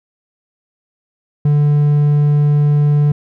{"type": "tone", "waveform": "triangle", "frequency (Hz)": 146.83, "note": "D3", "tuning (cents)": 0, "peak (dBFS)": -7, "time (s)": [1.45, 3.12], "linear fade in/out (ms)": 5, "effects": []}